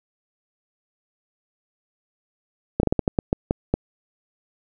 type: slowing click train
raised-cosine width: 2 ms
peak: -5 dBFS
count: 10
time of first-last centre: 2.8-3.74 s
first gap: 32 ms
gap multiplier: 1.28
effects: none